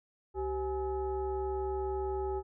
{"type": "tone with frequency modulation", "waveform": "sine", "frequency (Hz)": 384.9, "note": "G4", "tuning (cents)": -32, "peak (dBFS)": -31, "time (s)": [0.34, 2.43], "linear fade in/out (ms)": 50, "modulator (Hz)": 452, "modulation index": 0.92, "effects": []}